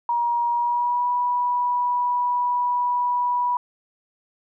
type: tone with pitch glide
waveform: sine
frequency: 950 to 977.8 Hz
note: A#5 to B5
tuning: +33 to -18 cents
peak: -19 dBFS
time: 0.09-3.57 s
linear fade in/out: 2 ms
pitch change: +49 cents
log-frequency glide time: 0.5-1.08 s
effects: none